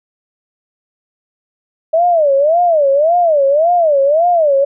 sine tone with vibrato, 622.3 Hz, D#5, in tune, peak -8 dBFS, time 1.93-4.65 s, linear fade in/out 10 ms, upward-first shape sine, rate 1.8 Hz, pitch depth 230 cents each way, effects none

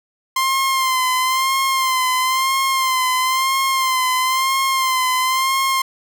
sawtooth tone with vibrato, 1046.5 Hz, C6, in tune, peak -12 dBFS, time 0.36-5.82 s, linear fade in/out 5 ms, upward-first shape sine, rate 1 Hz, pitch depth 44 cents each way, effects none

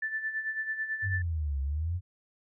sine tone with tremolo, 1760 Hz, A6, in tune, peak -28 dBFS, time 0.02-1.22 s, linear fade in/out 5 ms, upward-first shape sine, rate 9.1 Hz, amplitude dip 65%
sine exponential two-way sweep, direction down then up, 100.7 to 67 to 92.3 Hz, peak -28 dBFS, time 1.02-2.01 s, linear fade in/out 50 ms, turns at 1.61 s
effects none

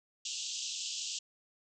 white band-pass noise, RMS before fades -39 dBFS, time 0.25-1.19 s, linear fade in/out 5 ms, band 2700 to 7600 Hz, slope 96 dB/octave, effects none

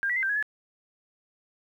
sine tone with pitch steps, 1601 / 1948 / 2071 / 1569 / 1666 / 1712 Hz, G6 / B6 / C7 / G6 / G#6 / A6, +36 / -24 / -18 / +1 / +5 / -48 cents, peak -24 dBFS, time 0.03-0.426 s, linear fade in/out 0 ms, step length 66 ms, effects 10-bit

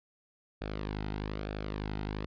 sawtooth tone with flanger, 51.7 Hz, G#1, 7 cents flat, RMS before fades -37 dBFS, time 0.61-2.26 s, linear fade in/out 5 ms, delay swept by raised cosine 0.98 to 1.78 ms, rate 1.1 Hz, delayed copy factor -0.55, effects resampled to 11025 Hz

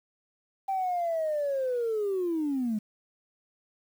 sine linear sweep, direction down, 784 to 205.2 Hz, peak -25 dBFS, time 0.68-2.79 s, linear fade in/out 10 ms, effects tanh soft clip ceiling -22 dBFS + 9-bit

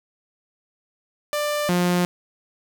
sawtooth tone pair in turn, 592 / 177.43 Hz, D5 / F3, +14 / +28 cents, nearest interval octave + major sixth, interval 2086 cents, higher first, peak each -18 / -14 dBFS, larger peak second, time 1.33-1.69 / 1.69-2.05 s, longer neither, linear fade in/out 0 ms, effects none

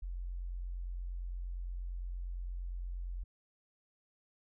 sine tone, 44.33 Hz, F1, 27 cents sharp, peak -37 dBFS, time 0.02-3.24 s, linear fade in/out 10 ms, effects none

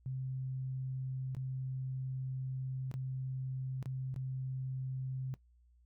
sine tone with dropouts, 130.81 Hz, C3, in tune, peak -36 dBFS, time 0.06-5.34 s, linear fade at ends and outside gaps 0 ms, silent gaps 1.349-1.367 / 2.914-2.94 / 3.827-3.858 / 4.142-4.162 s, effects noise-tail reverb RT60 0.1 s tail -17 dB re dry + added 60 Hz sine -63 dBFS peak until 5.85 s

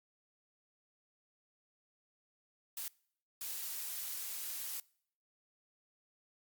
blue noise bursts at uneven times, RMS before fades -41 dBFS, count 2, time 2.77-2.88 / 3.41-4.8 s, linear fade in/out 2 ms, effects noise-tail reverb RT60 0.6 s tail -24 dB re dry + Opus 48 kbps

